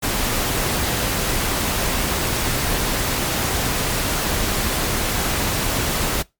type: noise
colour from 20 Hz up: pink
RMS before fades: -21 dBFS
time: 0.02-6.23 s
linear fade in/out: 20 ms
effects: noise-tail reverb RT60 0.2 s tail -22 dB re dry + MP3 96 kbps